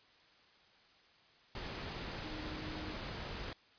sine tone in noise, 309.4 Hz, D#4, 10 cents flat, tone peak -46 dBFS, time 2.24-2.94 s, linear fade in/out 2 ms, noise pink, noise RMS -43 dBFS, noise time 1.55-3.53 s, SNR -6 dB, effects white hiss -65 dBFS RMS until 3.78 s + resampled to 11025 Hz

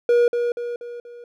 triangle tone with echo, 478.6 Hz, A#4, 46 cents sharp, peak -11 dBFS, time 0.09-0.28 s, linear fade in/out 2 ms, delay 240 ms, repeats 4, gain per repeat -6 dB, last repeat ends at 1.24 s, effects none

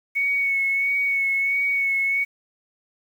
sine tone with vibrato, 2217 Hz, C#7, in tune, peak -19 dBFS, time 0.15-2.25 s, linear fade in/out 20 ms, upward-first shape sine, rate 1.5 Hz, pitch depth 23 cents each way, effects 8-bit

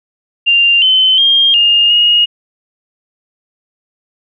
sine tone with pitch steps, 2790 / 3058 / 3217 / 2828 / 2869 Hz, F7 / G7 / G7 / F7 / F7, -2 / -44 / +44 / +21 / +46 cents, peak -6 dBFS, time 0.46-2.26 s, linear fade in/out 20 ms, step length 360 ms, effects none

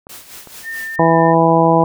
clicks, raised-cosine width 1 ms, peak -23 dBFS, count 2, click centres 0.069 / 0.473 s
white noise with tremolo, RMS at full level -34 dBFS, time 0.09-0.96 s, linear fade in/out 5 ms, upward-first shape sine, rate 4.6 Hz, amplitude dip 65%
sine tone with vibrato, 1806 Hz, A6, 45 cents sharp, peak -23 dBFS, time 0.63-1.35 s, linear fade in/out 50 ms, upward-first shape sine, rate 3 Hz, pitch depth 11 cents each way
harmonic tone, 164.81 Hz, E3, in tune, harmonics 1 / 2 / 3 / 4 / 5 / 6, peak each -16 / -16 / -16 / -16 / -16 / -16 dBFS, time 0.99-1.84 s, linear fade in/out 2 ms
effects none

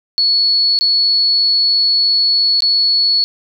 sine tone with dropouts, 4397 Hz, C#8, 15 cents flat, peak -10 dBFS, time 0.18-3.24 s, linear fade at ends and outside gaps 0 ms, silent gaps 0.789-0.81 / 2.605-2.622 s, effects none

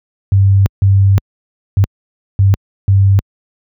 sine tone bursts at uneven times, 98 Hz, G2, in tune, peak -5 dBFS, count 5, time 0.32-0.66 / 0.82-1.18 / 1.77-1.84 / 2.39-2.54 / 2.88-3.19 s, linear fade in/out 0 ms, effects high-pass 60 Hz 12 dB/octave

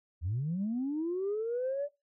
sine linear sweep, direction up, 74.9 to 587.3 Hz, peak -29 dBFS, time 0.21-1.89 s, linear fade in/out 50 ms, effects noise-tail reverb RT60 0.2 s tail -17 dB re dry + tanh soft clip ceiling -26 dBFS

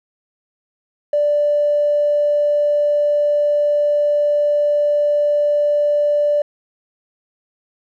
triangle tone, 587.3 Hz, D5, in tune, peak -9 dBFS, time 1.13-6.42 s, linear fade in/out 5 ms, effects tanh soft clip ceiling -11 dBFS

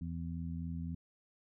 harmonic tone, 83.7 Hz, E2, 27 cents sharp, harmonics 1 / 2 / 3, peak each -41 / -40 / -45 dBFS, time 0.01-0.95 s, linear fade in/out 5 ms, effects none

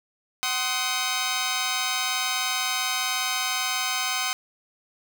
10% pulse chord, C diminished, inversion second, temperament just, 753.5 / 1046.5 / 1255.8 Hz, Gb5 / C6 / Eb6, +31 / 0 / +16 cents, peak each -21 dBFS, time 0.43-4.33 s, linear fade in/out 0 ms, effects none

